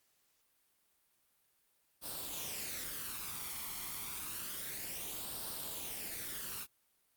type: noise with flanger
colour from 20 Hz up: white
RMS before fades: -42 dBFS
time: 2.01-6.67 s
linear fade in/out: 50 ms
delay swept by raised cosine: 0.22 to 0.93 ms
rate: 0.29 Hz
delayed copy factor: +0.55
effects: white hiss -75 dBFS RMS until 7.16 s + Opus 48 kbps